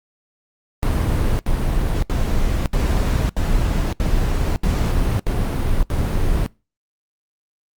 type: noise bursts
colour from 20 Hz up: brown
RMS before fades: -18 dBFS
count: 9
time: 0.83-6.462 s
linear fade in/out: 0 ms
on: 560 ms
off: 74 ms
effects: noise-tail reverb RT60 0.3 s tail -24 dB re dry + Opus 32 kbps